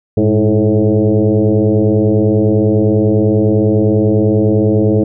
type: tone with frequency modulation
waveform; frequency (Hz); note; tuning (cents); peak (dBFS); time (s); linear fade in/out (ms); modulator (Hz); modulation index
sine; 112; A2; +31; -8; 0.17-5.04; 5; 107; 3.9
effects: none